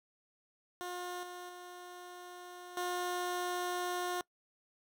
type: tone with level steps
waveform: 15% pulse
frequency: 357.3 Hz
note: F4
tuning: 40 cents sharp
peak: -33 / -38 / -41 / -28 dBFS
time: 0.81-4.21 s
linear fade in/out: 0 ms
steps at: 1.23 / 1.49 / 2.77 s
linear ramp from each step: 2 ms
effects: noise-tail reverb RT60 0.1 s tail -23 dB re dry